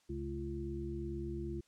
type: harmonic tone with a mistuned harmonic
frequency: 68.8 Hz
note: C#2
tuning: 12 cents flat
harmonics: 1 / 2 / 3 / 5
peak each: -42 / -45 / -46 / -41 dBFS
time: 0.09-1.61 s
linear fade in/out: 10 ms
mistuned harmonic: 3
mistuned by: +74 cents
effects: white hiss -72 dBFS RMS until 1.67 s + low-pass 8000 Hz 12 dB/octave